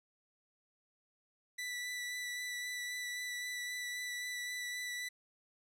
sawtooth tone with vibrato, 1973 Hz, B6, 2 cents flat, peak -35 dBFS, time 1.58-5.09 s, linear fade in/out 10 ms, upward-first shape sine, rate 3.8 Hz, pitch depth 12 cents each way, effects low-pass 12000 Hz 12 dB/octave

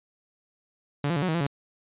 sawtooth tone with pitch steps, 143.9 / 172.3 / 143.1 / 184.3 / 159 / 171 / 140.8 Hz, D3 / F3 / D3 / F#3 / D#3 / F3 / C#3, -35 / -23 / -45 / -7 / +38 / -36 / +27 cents, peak -20 dBFS, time 1.04-1.467 s, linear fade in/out 2 ms, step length 61 ms, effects resampled to 8000 Hz

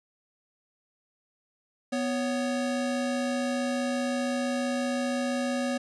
square tone pair together, 247.7 / 556 Hz, B3 / C#5, +5 / +5 cents, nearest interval octave + major second, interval 1400 cents, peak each -29 / -32 dBFS, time 1.92-5.78 s, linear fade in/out 10 ms, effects resampled to 22050 Hz + 11-bit

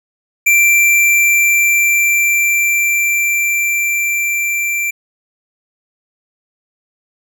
square tone with level ramp, 2353 Hz, D7, 3 cents sharp, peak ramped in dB -8 to -16 dBFS, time 0.46-4.91 s, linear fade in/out 10 ms, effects none

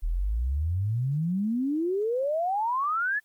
sine exponential sweep, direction up, 37.34 to 1760 Hz, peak -24 dBFS, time 0.02-3.2 s, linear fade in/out 20 ms, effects white hiss -68 dBFS RMS until 3.24 s + Opus 24 kbps

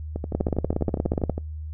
two click trains, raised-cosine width 2 ms, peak -9 / -16 dBFS, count 17 / 16, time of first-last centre 0.35-1.297 / 0.16-1.38 s, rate 16.9 / 12.3 Hz, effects noise-tail reverb RT60 0.2 s tail -26 dB re dry + added 77 Hz sine -31 dBFS peak until 1.73 s

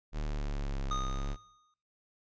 square exponential two-way sweep, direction down then up, 38.36 to 32.54 to 36.31 Hz, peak -33 dBFS, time 0.12-1.37 s, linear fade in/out 50 ms, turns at 1.07 s
square tone with exponential decay, 1236 Hz, D#6, 12 cents flat, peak -32 dBFS, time 0.91-1.74 s, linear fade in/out 2 ms, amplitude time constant 180 ms
effects noise-tail reverb RT60 0.6 s tail -24 dB re dry + resampled to 16000 Hz

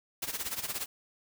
white noise with tremolo, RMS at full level -33 dBFS, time 0.22-0.86 s, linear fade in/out 5 ms, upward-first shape sine, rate 17 Hz, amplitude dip 80%, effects none

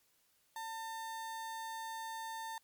35% pulse tone, 900 Hz, A5, 39 cents sharp, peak -39 dBFS, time 0.56-2.58 s, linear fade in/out 2 ms, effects white hiss -73 dBFS RMS until 2.63 s + MP3 96 kbps

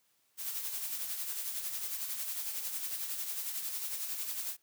blue noise with tremolo, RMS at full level -36 dBFS, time 0.37-4.57 s, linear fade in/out 50 ms, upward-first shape sine, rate 11 Hz, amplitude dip 45%, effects white hiss -73 dBFS RMS until 4.62 s + high-pass 80 Hz 12 dB/octave

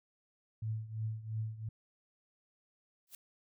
sine tone with tremolo, 110 Hz, A2, in tune, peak -32 dBFS, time 0.62-1.69 s, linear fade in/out 5 ms, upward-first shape triangle, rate 2.9 Hz, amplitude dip 85%
blue noise with exponential growth, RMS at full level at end -44 dBFS, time 3.07-3.15 s, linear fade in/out 2 ms, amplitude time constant 17 ms
effects none

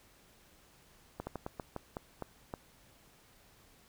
slowing click train, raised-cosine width 1 ms, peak -24 dBFS, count 9, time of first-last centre 1.2-2.539 s, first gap 70 ms, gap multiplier 1.24, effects pink hiss -63 dBFS RMS until 3.88 s

